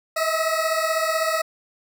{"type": "beating tone pair", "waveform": "20% pulse", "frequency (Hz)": [635, 651], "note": ["D#5", "E5"], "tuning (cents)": [35, -22], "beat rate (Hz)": 16, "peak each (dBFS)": [-18, -19], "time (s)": [0.16, 1.42], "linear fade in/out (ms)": 10, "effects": []}